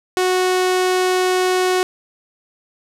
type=tone with low-pass filter; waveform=sawtooth; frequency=368.1 Hz; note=F#4; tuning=9 cents flat; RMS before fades=-17 dBFS; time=0.17-1.83 s; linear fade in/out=0 ms; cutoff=11000 Hz; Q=0.76; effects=none